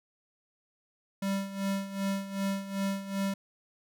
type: tone with tremolo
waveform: square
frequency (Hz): 196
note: G3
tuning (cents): 0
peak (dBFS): -28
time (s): 1.22-3.34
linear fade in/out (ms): 5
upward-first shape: sine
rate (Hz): 2.6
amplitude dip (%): 75
effects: none